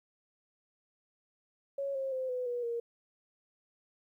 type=tone with pitch steps; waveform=sine; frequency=554.4 / 536.1 / 518.5 / 501.4 / 484.9 / 468.9 Hz; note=C#5 / C5 / C5 / B4 / B4 / A#4; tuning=0 / +42 / -16 / +26 / -32 / +10 cents; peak=-32 dBFS; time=1.78-2.8 s; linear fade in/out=5 ms; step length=170 ms; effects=12-bit